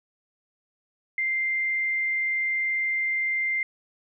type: tone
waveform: sine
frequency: 2093 Hz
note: C7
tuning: in tune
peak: -23 dBFS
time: 1.18-3.63 s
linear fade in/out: 2 ms
effects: none